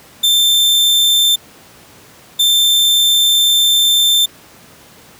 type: tone bursts at uneven times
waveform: 40% pulse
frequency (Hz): 3566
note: A7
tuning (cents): +22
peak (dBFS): -8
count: 2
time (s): 0.23-1.36 / 2.39-4.26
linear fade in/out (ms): 10
effects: pink hiss -42 dBFS RMS until 5.19 s + high-pass 100 Hz 12 dB/octave